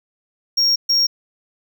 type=tone bursts at uneven times; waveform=triangle; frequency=5570 Hz; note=F8; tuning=5 cents flat; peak=-12 dBFS; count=2; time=0.57-0.76 / 0.89-1.07 s; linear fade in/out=10 ms; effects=none